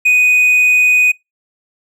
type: tone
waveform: triangle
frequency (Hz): 2489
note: D#7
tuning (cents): 0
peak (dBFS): -6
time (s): 0.05-1.12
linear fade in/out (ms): 10
effects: noise-tail reverb RT60 0.2 s tail -25 dB re dry